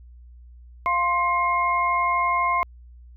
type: tone cluster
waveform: sine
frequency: 696 / 1052 / 2144 Hz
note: F5 / C6 / C7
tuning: -6 / +9 / +42 cents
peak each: -28 / -20 / -27 dBFS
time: 0.86-2.63 s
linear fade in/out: 0 ms
effects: added 60 Hz sine -43 dBFS peak until 3.16 s